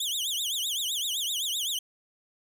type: tone with vibrato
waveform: sawtooth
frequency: 3322 Hz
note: G#7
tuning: in tune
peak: -25 dBFS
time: 0-1.79 s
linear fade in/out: 5 ms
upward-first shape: triangle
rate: 7.8 Hz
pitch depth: 270 cents each way
effects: none